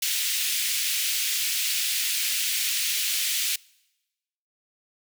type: high-pass noise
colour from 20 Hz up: pink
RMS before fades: -26 dBFS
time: 0.02-3.56 s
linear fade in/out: 5 ms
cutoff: 2400 Hz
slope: 24 dB/octave
effects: noise-tail reverb RT60 1.0 s tail -25 dB re dry